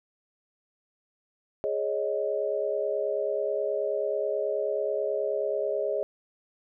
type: chord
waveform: sine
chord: Ab suspended fourth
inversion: none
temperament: just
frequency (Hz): 415.3 / 553.7 / 623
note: Ab4 / Db5 / Eb5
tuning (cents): 0 / -2 / +2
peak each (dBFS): -30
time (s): 1.64-6.03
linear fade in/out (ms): 0
effects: none